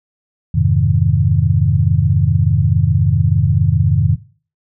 sine chord, F minor seventh, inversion none, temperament equal, 87.31 / 103.83 / 130.81 / 155.56 Hz, F2 / Ab2 / C3 / Eb3, 0 / 0 / 0 / 0 cents, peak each -16 dBFS, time 0.54-4.16 s, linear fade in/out 10 ms, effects noise-tail reverb RT60 0.4 s tail -18 dB re dry

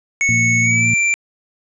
square tone with pitch glide, 2209 to 2354 Hz, C#7 to D7, -7 to +3 cents, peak -14 dBFS, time 0.21-1.14 s, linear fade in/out 0 ms, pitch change +110 cents, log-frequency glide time 0.62-0.87 s
harmonic tone, 57.4 Hz, A#1, 26 cents flat, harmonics 2 / 3 / 4, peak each -19 / -28 / -23 dBFS, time 0.29-0.94 s, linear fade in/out 0 ms
effects resampled to 22050 Hz + 8-bit

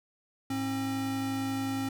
square tone pair together, 106.6 / 268.6 Hz, G#2 / C4, +46 / +46 cents, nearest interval octave + major third, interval 1600 cents, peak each -39 / -31 dBFS, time 0.5-1.89 s, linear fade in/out 5 ms, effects none

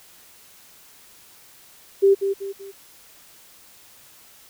sine tone with echo, 393.3 Hz, G4, 6 cents sharp, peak -11 dBFS, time 2.02-2.15 s, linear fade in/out 20 ms, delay 190 ms, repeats 3, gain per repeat -8 dB, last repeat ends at 2.72 s, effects white hiss -50 dBFS RMS until 4.49 s

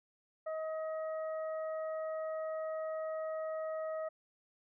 harmonic tone, 633 Hz, D#5, 30 cents sharp, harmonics 1 / 2 / 3, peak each -36 / -46 / -54 dBFS, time 0.46-4.09 s, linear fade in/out 10 ms, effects none

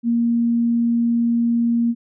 sine tone, 234.4 Hz, A#3, 10 cents sharp, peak -15 dBFS, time 0.03-1.95 s, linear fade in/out 50 ms, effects none

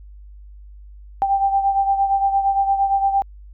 sine beating tone pair, 786 / 794.7 Hz, G5 / G5, +4 / +23 cents, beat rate 8.7 Hz, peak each -16 / -23 dBFS, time 1.22-3.22 s, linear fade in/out 0 ms, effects added 50 Hz sine -38 dBFS peak until 3.53 s

